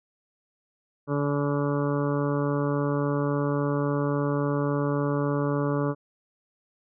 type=harmonic tone; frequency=143.6 Hz; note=D3; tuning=39 cents flat; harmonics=1 / 2 / 3 / 4 / 6 / 7 / 8 / 9 / 10; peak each=-27 / -28 / -30 / -32 / -40 / -39 / -36 / -43 / -42 dBFS; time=1.07-5.95 s; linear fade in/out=50 ms; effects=none